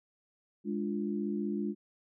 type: chord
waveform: sine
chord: D diminished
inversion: second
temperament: equal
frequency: 207.7 / 293.7 / 349.2 Hz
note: Ab3 / D4 / F4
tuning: 0 / 0 / 0 cents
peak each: -33 / -37 / -37 dBFS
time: 0.64-1.75 s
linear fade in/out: 50 ms
effects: none